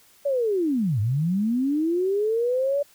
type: linear two-way sweep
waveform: sine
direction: down then up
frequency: 580 to 98.5 to 580 Hz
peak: -20 dBFS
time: 0.25-2.83 s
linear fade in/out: 10 ms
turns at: 1 s
effects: white hiss -56 dBFS RMS until 2.94 s